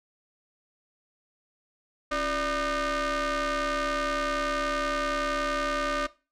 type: ring-modulated tone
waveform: sawtooth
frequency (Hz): 311.1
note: D#4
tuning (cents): 0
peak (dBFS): -19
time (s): 2.11-6.07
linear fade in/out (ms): 10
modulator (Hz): 898
effects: noise-tail reverb RT60 0.3 s tail -18 dB re dry + low-pass 6000 Hz 12 dB/octave